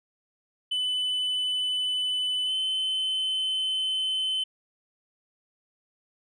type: tone with pitch glide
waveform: sine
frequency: 3004 to 3055 Hz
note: F#7 to G7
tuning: +26 to -45 cents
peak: -22 dBFS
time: 0.71-4.44 s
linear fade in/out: 10 ms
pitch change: +29 cents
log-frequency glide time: 2.45-2.52 s
effects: tanh soft clip ceiling -24 dBFS